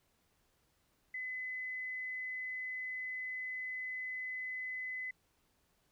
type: tone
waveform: sine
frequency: 2020 Hz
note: B6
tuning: 39 cents sharp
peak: -38 dBFS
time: 1.14-5.11 s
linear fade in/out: 5 ms
effects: pink hiss -75 dBFS RMS until 5.91 s